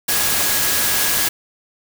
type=tone in noise; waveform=sine; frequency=1661.2 Hz; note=G#6; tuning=in tune; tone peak=-29 dBFS; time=0.08-1.29 s; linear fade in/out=10 ms; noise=white; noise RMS=-18 dBFS; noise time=0.08-1.29 s; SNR=-14 dB; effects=none